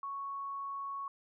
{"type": "tone", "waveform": "sine", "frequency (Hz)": 1108.7, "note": "C#6", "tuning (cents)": 0, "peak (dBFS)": -37, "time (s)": [0.03, 1.08], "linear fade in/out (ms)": 2, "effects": []}